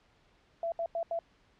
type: tone bursts at uneven times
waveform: sine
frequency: 671 Hz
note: E5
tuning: 31 cents sharp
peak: -30 dBFS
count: 4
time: 0.63-0.72 / 0.79-0.86 / 0.95-1.03 / 1.11-1.19 s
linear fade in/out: 2 ms
effects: pink hiss -66 dBFS RMS until 1.59 s + low-pass 4000 Hz 12 dB/octave